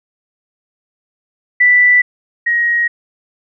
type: tone pair in turn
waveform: sine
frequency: 1975.5 / 1887.5 Hz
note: B6 / A#6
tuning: 0 / +21 cents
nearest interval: minor second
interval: 79 cents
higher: first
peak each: -6 / -11 dBFS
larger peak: first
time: 1.6-2.02 / 2.46-2.88 s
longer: neither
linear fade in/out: 10 ms
effects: none